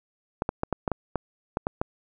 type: clicks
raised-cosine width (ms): 1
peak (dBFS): -11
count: 10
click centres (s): 0.421 / 0.491 / 0.634 / 0.727 / 0.878 / 0.917 / 1.157 / 1.571 / 1.669 / 1.815
effects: none